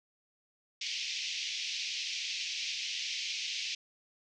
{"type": "band-pass noise", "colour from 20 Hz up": "pink", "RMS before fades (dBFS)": -37, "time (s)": [0.81, 3.75], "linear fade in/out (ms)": 5, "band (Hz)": [2300, 6100], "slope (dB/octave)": 48, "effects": []}